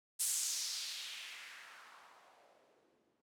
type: noise with low-pass filter sweep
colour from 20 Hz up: violet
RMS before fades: -44 dBFS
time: 0.19-3.22 s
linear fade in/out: 20 ms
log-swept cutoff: 9200 to 260 Hz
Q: 1.9
effects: none